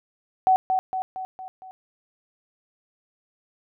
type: tone with echo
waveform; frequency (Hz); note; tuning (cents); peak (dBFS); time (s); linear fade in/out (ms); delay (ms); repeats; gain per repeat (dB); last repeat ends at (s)
sine; 752; F#5; +28; -14; 0.47-0.56; 0; 230; 5; -5; 1.71
effects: none